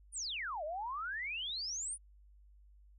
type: exponential two-way sweep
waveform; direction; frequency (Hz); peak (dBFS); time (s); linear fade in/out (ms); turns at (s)
sine; down then up; 9956 to 586 to 9956; -37; 0.12-1.98; 50; 0.64
effects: added 50 Hz sine -58 dBFS peak until 2.98 s